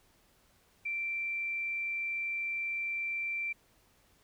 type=tone; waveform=sine; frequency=2349 Hz; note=D7; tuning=in tune; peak=-32 dBFS; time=0.85-3.53 s; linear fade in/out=10 ms; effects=pink hiss -67 dBFS RMS until 4.23 s